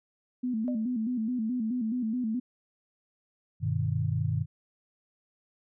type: tone with vibrato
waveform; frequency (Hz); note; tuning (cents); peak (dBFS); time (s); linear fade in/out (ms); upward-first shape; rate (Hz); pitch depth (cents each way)
sine; 234.7; A#3; +12; -27; 0.43-2.4; 10; square; 4.7; 110
type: tone with exponential decay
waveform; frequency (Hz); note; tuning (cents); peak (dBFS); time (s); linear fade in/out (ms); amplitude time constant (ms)
sine; 601; D5; +40; -33; 0.68-0.88; 0; 43
type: chord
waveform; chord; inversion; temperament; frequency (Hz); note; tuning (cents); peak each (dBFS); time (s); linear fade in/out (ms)
sine; G augmented; none; just; 98 / 122.5 / 153.12; G2 / B2 / D#3; 0 / -14 / -27; -30; 3.6-4.46; 50
effects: none